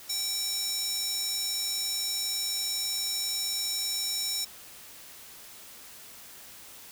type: tone with high-pass filter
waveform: square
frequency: 774 Hz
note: G5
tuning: 22 cents flat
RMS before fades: -31 dBFS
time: 0.09-4.45 s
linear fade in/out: 10 ms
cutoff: 5300 Hz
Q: 2.4
effects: white hiss -48 dBFS RMS until 6.91 s